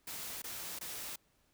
white noise bursts, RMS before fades -43 dBFS, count 3, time 0.07-1.16 s, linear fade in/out 5 ms, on 350 ms, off 20 ms, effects pink hiss -73 dBFS RMS until 1.53 s

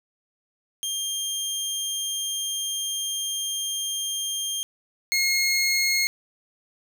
20% pulse tone pair in turn, 3200 / 2155 Hz, G7 / C#7, +35 / -49 cents, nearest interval perfect fifth, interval 684 cents, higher first, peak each -21 / -15 dBFS, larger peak second, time 0.83-4.63 / 5.12-6.07 s, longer first, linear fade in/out 0 ms, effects none

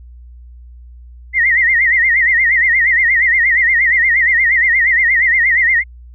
sine tone with vibrato, 1975.5 Hz, B6, in tune, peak -9 dBFS, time 1.33-5.84 s, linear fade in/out 50 ms, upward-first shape sine, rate 8.5 Hz, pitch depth 130 cents each way, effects added 60 Hz sine -34 dBFS peak until 6.14 s

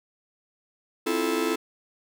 45% pulse chord, F major seventh, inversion second, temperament just, 261.9 / 327.4 / 349.2 / 436.5 Hz, C4 / E4 / F4 / A4, +2 / -12 / 0 / -14 cents, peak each -32 / -28 / -31 / -28 dBFS, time 1.06-1.56 s, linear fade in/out 10 ms, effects none

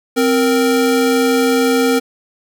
square tone pair together, 261.6 / 466.5 Hz, C4 / A#4, 0 / +1 cents, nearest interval minor seventh, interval 1001 cents, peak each -15 dBFS, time 0.16-2 s, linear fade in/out 20 ms, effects none

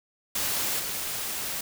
white noise with level steps, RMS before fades -28 / -32 dBFS, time 0.35-1.61 s, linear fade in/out 5 ms, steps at 0.79 s, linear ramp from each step 10 ms, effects none

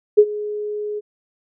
sine tone with ADSR envelope, 418.9 Hz, G#4, 15 cents sharp, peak -4 dBFS, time 0.17-1.01 s, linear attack 18 ms, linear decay 59 ms, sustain -19 dB, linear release 29 ms, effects none

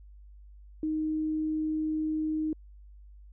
sine tone, 311.1 Hz, D#4, in tune, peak -27 dBFS, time 0.83-2.53 s, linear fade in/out 2 ms, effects added 50 Hz sine -48 dBFS peak until 3.32 s

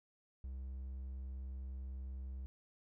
triangle tone, 65.41 Hz, C2, in tune, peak -40 dBFS, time 0.44-2.46 s, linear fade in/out 0 ms, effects none

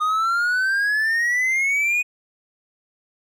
triangle exponential sweep, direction up, 1227 to 2489 Hz, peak -16 dBFS, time 0-2.03 s, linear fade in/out 20 ms, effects none

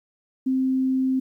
sine tone, 261.6 Hz, C4, in tune, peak -19 dBFS, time 0.46-1.2 s, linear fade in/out 10 ms, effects 10-bit

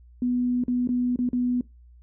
sine tone with dropouts, 246.8 Hz, B3, 1 cent flat, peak -21 dBFS, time 0.22-1.61 s, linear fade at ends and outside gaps 2 ms, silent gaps 0.638-0.681 / 0.874-0.89 / 1.16-1.189 / 1.29-1.331 s, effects noise-tail reverb RT60 0.2 s tail -20 dB re dry + added 60 Hz sine -48 dBFS peak until 2.02 s

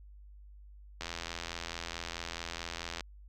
click train, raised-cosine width 0.2 ms, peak -20 dBFS, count 170, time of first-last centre 1.01-3.008 s, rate 84.6 Hz, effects added 50 Hz sine -50 dBFS peak until 3.28 s

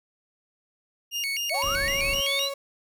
30% pulse tone with vibrato, 2503 Hz, D#7, 10 cents sharp, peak -24 dBFS, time 1.11-2.49 s, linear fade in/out 50 ms, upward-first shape square, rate 3.9 Hz, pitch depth 210 cents each way
sine linear sweep, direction up, 565 to 4091 Hz, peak -27 dBFS, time 1.5-2.5 s, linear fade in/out 20 ms
35% pulse tone, 554.4 Hz, C#5, in tune, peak -29 dBFS, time 1.54-2.54 s, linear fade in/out 5 ms
brown noise, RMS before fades -35 dBFS, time 1.63-2.21 s, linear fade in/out 10 ms
effects none

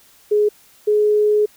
sine tone pair in turn, 418.6 / 420.8 Hz, G#4 / G#4, +14 / +23 cents, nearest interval unison, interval 9 cents, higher second, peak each -12 dBFS, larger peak neither, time 0.31-0.49 / 0.87-1.46 s, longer second, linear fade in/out 10 ms, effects white hiss -51 dBFS RMS until 1.56 s

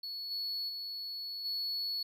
triangle tone with level steps, 4398 Hz, C#8, 14 cents flat, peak -37 / -33 / -37 / -32 dBFS, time 0.03-2.03 s, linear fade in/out 5 ms, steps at 0.3 / 0.68 / 1.44 s, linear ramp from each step 20 ms, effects none

